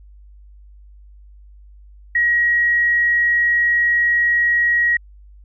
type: tone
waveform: sine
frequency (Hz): 1900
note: A#6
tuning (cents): +33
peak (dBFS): -13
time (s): 2.15-4.97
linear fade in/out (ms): 5
effects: added 50 Hz sine -41 dBFS peak until 5.44 s